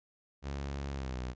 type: tone with pitch glide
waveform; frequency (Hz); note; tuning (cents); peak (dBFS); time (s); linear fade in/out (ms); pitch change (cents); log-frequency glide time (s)
sawtooth; 69.6 to 62.37; C#2 to B1; +8 to +18; -32; 0.42-1.35; 50; -190; 0.92-1.19
effects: resampled to 16000 Hz